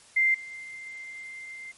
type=tone with level steps; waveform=sine; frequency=2090 Hz; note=C7; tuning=2 cents flat; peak=-19 / -38 dBFS; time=0.16-1.72 s; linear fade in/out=10 ms; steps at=0.34 s; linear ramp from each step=5 ms; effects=white hiss -54 dBFS RMS until 1.77 s + MP3 48 kbps